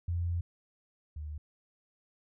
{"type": "tone pair in turn", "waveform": "sine", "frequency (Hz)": [86.2, 75.59], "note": ["F2", "D#2"], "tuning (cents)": [-22, -49], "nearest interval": "major second", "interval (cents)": 227, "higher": "first", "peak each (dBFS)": [-29, -37], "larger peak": "first", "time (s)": [[0.08, 0.41], [1.16, 1.38]], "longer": "first", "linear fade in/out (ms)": 5, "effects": []}